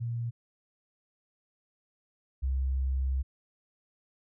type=tone pair in turn; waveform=sine; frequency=117.6 / 66 Hz; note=A#2 / C2; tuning=+16 / +16 cents; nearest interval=minor seventh; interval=1000 cents; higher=first; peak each=-30 / -26 dBFS; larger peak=second; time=0-0.31 / 2.42-3.23 s; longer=second; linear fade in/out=20 ms; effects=none